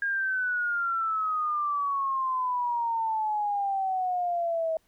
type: exponential sweep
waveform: sine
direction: down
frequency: 1627 to 639 Hz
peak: -25 dBFS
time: 0.02-4.77 s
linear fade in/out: 2 ms
effects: pink hiss -68 dBFS RMS until 4.87 s